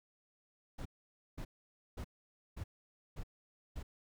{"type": "noise bursts", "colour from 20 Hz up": "brown", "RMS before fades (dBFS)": -42, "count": 6, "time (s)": [0.78, 3.83], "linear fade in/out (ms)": 10, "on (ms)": 75, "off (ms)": 520, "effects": []}